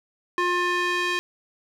square tone with band-pass filter sweep, 355 Hz, F4, 28 cents sharp, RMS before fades -24 dBFS, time 0.38-1.19 s, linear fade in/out 0 ms, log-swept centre 1400 to 2500 Hz, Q 1.2, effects none

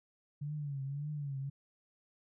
sine tone with vibrato, 142.8 Hz, D3, 48 cents flat, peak -36 dBFS, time 0.41-1.5 s, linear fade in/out 10 ms, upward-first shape triangle, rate 1.8 Hz, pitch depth 110 cents each way, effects none

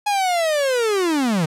45% pulse linear sweep, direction down, 840 to 148.3 Hz, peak -17 dBFS, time 0.06-1.46 s, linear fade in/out 10 ms, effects low-pass 11000 Hz 12 dB/octave

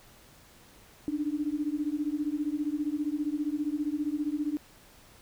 sine beating tone pair, 290 / 305 Hz, D4 / D#4, -22 / -34 cents, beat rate 15 Hz, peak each -31 dBFS, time 1.08-4.57 s, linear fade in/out 0 ms, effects pink hiss -56 dBFS RMS until 5.21 s

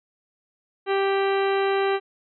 harmonic tone, 392 Hz, G4, in tune, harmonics 1 / 2 / 3 / 4 / 5 / 6 / 7 / 8 / 10, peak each -21 / -27 / -31 / -33 / -35 / -37 / -38 / -39 / -41 dBFS, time 0.86-2 s, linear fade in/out 50 ms, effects none

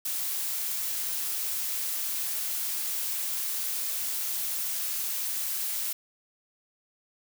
blue noise, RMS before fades -31 dBFS, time 0.05-5.93 s, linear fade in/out 5 ms, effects none

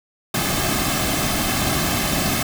pink noise with comb filter, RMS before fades -21 dBFS, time 0.34-2.43 s, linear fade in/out 5 ms, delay 2.1 ms, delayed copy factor -0.6, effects none

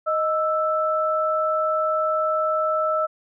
sine tone pair together, 623.9 / 1320 Hz, D#5 / E6, +5 / +2 cents, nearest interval octave + minor second, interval 1297 cents, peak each -22 dBFS, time 0.06-3.07 s, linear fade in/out 20 ms, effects none

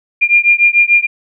sine beating tone pair, 2400 / 2406.8 Hz, D7 / D7, +37 / +42 cents, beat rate 6.8 Hz, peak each -10 dBFS, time 0.21-1.07 s, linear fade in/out 20 ms, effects none

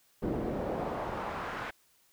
brown noise with band-pass filter sweep, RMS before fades -35 dBFS, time 0.22-1.71 s, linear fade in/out 10 ms, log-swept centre 360 to 1600 Hz, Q 1.3, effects white hiss -67 dBFS RMS until 2.12 s

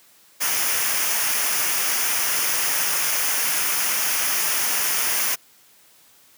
white noise with comb filter, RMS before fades -22 dBFS, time 0.4-5.36 s, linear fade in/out 20 ms, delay 0.25 ms, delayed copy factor -0.6, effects white hiss -54 dBFS RMS until 6.37 s + high-pass 100 Hz 12 dB/octave

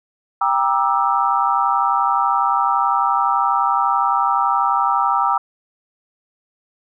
sine chord, E half-diminished seventh, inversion first, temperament just, 791.1 / 949.3 / 1186.7 / 1318.5 Hz, G5 / Bb5 / D6 / E6, +16 / +31 / +18 / 0 cents, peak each -20 dBFS, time 0.41-5.38 s, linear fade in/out 5 ms, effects none

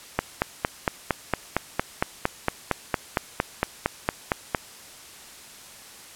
click train, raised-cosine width 0.5 ms, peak -5 dBFS, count 20, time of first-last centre 0.19-4.548 s, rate 4.36 Hz, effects white hiss -45 dBFS RMS until 6.15 s + low-pass 11000 Hz 12 dB/octave

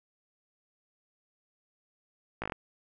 slowing click train, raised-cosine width 0.5 ms, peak -19 dBFS, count 6, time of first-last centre 2.42-2.522 s, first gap 17 ms, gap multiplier 1.09, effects none

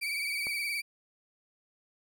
35% pulse tone with vibrato, 2300 Hz, D7, 37 cents flat, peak -29 dBFS, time 0.01-0.82 s, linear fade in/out 20 ms, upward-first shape triangle, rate 19 Hz, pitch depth 67 cents each way
click, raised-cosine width 1 ms, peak -29 dBFS, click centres 0.469 s
effects none

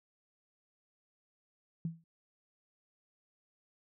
sine tone with exponential decay, 164.81 Hz, E3, in tune, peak -30 dBFS, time 1.85-2.04 s, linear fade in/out 2 ms, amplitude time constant 40 ms, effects none

